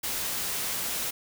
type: noise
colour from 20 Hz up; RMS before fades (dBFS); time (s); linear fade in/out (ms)
white; -31; 0.03-1.11; 10
effects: none